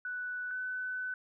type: tone pair in turn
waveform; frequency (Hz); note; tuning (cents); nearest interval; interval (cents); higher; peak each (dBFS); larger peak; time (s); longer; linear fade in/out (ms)
sine; 1485 / 1504.9; F#6 / F#6; +6 / +29; unison; 23; second; -35 / -34; second; 0.05-0.51 / 0.51-1.14; second; 2
effects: none